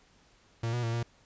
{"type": "tone with pitch steps", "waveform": "45% pulse", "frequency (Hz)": [115.3, 121.1, 115, 117.5], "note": ["A#2", "B2", "A#2", "A#2"], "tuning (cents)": [-19, -34, -23, 14], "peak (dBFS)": -29, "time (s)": [0.63, 1.03], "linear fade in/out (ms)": 5, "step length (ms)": 100, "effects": ["pink hiss -63 dBFS RMS until 1.25 s", "resampled to 16000 Hz"]}